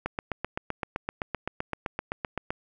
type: click train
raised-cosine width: 0.5 ms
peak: -14 dBFS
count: 20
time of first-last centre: 0.06-2.505 s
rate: 7.77 Hz
effects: none